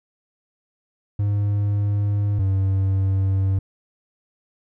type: tone pair in turn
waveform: triangle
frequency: 102.2 / 96.37 Hz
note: G#2 / G2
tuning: -27 / -29 cents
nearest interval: minor second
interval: 102 cents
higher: first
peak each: -16 / -15 dBFS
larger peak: second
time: 1.19-2.39 / 2.39-3.59 s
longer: neither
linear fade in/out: 5 ms
effects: none